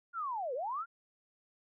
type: linear two-way sweep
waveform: sine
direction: down then up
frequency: 1432 to 469.5 to 1432 Hz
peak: -34 dBFS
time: 0.13-0.86 s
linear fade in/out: 50 ms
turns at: 0.54 s
effects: none